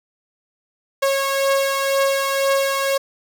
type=beating tone pair; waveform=sawtooth; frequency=547 / 549 Hz; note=C#5 / C#5; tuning=-23 / -17 cents; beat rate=2 Hz; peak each=-14 / -20 dBFS; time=1.02-2.98 s; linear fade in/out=10 ms; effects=none